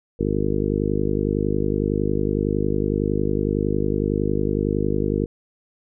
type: harmonic tone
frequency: 50.9 Hz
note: G#1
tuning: 34 cents flat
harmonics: 1 / 2 / 3 / 4 / 5 / 6 / 7 / 8 / 9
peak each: -28 / -28 / -28 / -28 / -28 / -28 / -28 / -28 / -28 dBFS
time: 0.19-5.26 s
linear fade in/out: 10 ms
effects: none